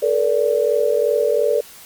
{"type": "tone cluster", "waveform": "sine", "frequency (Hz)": [436.3, 479.2, 581], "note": ["A4", "A#4", "D5"], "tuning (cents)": [-15, 48, -19], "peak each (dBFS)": -19, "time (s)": [0.02, 1.61], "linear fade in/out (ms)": 10, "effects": ["white hiss -42 dBFS RMS until 1.85 s", "Opus 48 kbps"]}